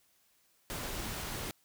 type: noise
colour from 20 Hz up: pink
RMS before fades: -39 dBFS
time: 0.7-1.51 s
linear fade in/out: 0 ms
effects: white hiss -70 dBFS RMS until 1.64 s